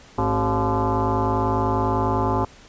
sine tone with frequency modulation, 380 Hz, F#4, 46 cents sharp, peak -18 dBFS, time 0.18-2.45 s, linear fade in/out 5 ms, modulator 162 Hz, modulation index 4.4, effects pink hiss -48 dBFS RMS until 2.68 s + resampled to 16000 Hz

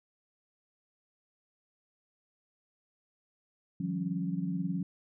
sine tone cluster, 154.5 / 176.7 / 195.4 / 276.1 Hz, D#3 / F3 / G3 / C#4, -12 / +21 / -5 / -7 cents, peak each -40 / -32 / -39 / -38 dBFS, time 3.8-4.83 s, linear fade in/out 5 ms, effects none

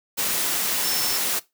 sine tone in noise, 5340 Hz, E8, 22 cents sharp, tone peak -26 dBFS, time 0.83-1.18 s, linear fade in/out 20 ms, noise white, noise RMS -24 dBFS, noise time 0.17-1.4 s, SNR -5 dB, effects noise-tail reverb RT60 0.2 s tail -19 dB re dry + high-pass 150 Hz 12 dB/octave

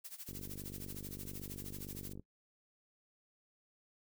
blue noise with tremolo, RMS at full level -46 dBFS, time 0.04-2.13 s, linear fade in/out 10 ms, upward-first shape sine, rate 13 Hz, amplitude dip 85%
click train, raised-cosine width 3 ms, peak -35 dBFS, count 94, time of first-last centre 0.29-2.196 s, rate 48.8 Hz
effects noise-tail reverb RT60 0.1 s tail -20 dB re dry

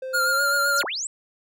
triangle tone with pitch glide, 521 to 564.9 Hz, C5 to C#5, -7 to +33 cents, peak -27 dBFS, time 0.02-0.82 s, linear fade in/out 5 ms, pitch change +140 cents, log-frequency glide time 0.28-0.42 s
square tone with vibrato, 1405 Hz, F6, 10 cents sharp, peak -20 dBFS, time 0.13-0.83 s, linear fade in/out 20 ms, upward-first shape sine, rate 7.7 Hz, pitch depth 32 cents each way
sine linear two-way sweep, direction down then up, 8100 to 281.4 to 8100 Hz, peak -26 dBFS, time 0.76-1.07 s, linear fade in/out 2 ms, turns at 0.84 s
effects none

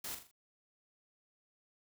white noise with echo, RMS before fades -42 dBFS, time 0.04-0.15 s, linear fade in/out 5 ms, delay 41 ms, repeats 4, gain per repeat -7 dB, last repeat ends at 0.314 s, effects none

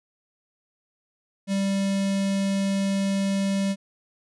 square tone with notch filter, 196 Hz, G3, in tune, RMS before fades -24 dBFS, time 1.47-3.76 s, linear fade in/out 50 ms, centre 1200 Hz, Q 1.1, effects resampled to 24000 Hz

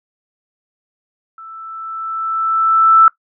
sine tone with level ramp, 1323 Hz, E6, 6 cents sharp, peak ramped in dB -32 to -3 dBFS, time 1.38-3.08 s, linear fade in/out 2 ms, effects noise-tail reverb RT60 0.1 s tail -20 dB re dry

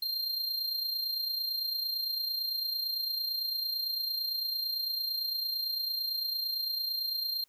square tone with amplitude modulation, 4186 Hz, C8, in tune, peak -29 dBFS, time 0.02-7.44 s, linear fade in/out 5 ms, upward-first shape sine, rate 28.9 Hz, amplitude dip 50%, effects white hiss -70 dBFS RMS until 7.48 s

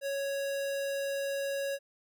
square tone, 554.4 Hz, C#5, in tune, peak -32 dBFS, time 0.01-1.79 s, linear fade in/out 50 ms, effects none

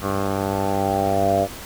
10% pulse tone with low-pass filter sweep, 98 Hz, G2, in tune, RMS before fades -21 dBFS, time 0.01-1.48 s, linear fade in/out 50 ms, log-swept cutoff 1100 to 650 Hz, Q 9.2, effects pink hiss -36 dBFS RMS until 1.65 s

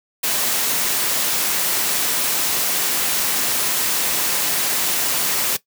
white noise, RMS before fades -20 dBFS, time 0.23-5.57 s, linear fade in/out 10 ms, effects noise-tail reverb RT60 0.1 s tail -17 dB re dry + high-pass 150 Hz 12 dB/octave

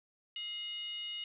sine tone with frequency modulation, 2888 Hz, F#7, 43 cents flat, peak -38 dBFS, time 0.36-1.24 s, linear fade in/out 2 ms, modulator 782 Hz, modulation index 0.5, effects none

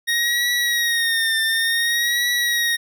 25% pulse tone with vibrato, 1864.7 Hz, A#6, in tune, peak -14 dBFS, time 0.07-2.77 s, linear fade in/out 20 ms, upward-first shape triangle, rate 0.56 Hz, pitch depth 70 cents each way, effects none

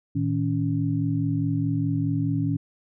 sine tone cluster, 112.3 / 157.1 / 279.9 Hz, A2 / D#3 / C#4, +36 / +17 / +17 cents, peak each -26 dBFS, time 0.15-2.57 s, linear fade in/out 10 ms, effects none

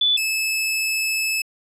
sine / sawtooth tone pair in turn, 3476 / 2606 Hz, A7 / E7, -22 / -20 cents, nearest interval perfect fourth, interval 498 cents, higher first, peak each -15 / -17 dBFS, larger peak first, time 0.01-0.17 / 0.17-1.42 s, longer second, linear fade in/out 5 ms, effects resampled to 32000 Hz

